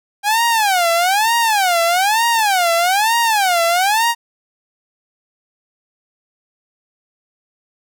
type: tone with vibrato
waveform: sawtooth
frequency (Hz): 794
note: G5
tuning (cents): +22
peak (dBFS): -9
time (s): 0.23-4.15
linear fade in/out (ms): 50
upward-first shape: sine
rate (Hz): 1.1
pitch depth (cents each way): 290
effects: none